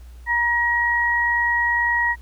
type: tone pair together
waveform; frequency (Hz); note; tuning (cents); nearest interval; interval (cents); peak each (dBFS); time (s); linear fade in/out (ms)
sine; 949.5 / 1899; A#5 / A#6; +32 / +32; octave; 1200; -23 / -18; 0.26-2.16; 50
effects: added 60 Hz sine -38 dBFS peak until 2.21 s + pink hiss -56 dBFS RMS until 2.21 s